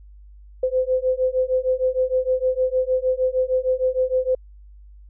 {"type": "beating tone pair", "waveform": "sine", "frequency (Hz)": [510, 516.5], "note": ["C5", "C5"], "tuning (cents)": [-44, -22], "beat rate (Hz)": 6.5, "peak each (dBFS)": -21, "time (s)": [0.63, 4.35], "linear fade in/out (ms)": 5, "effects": ["added 50 Hz sine -42 dBFS peak until 5.09 s"]}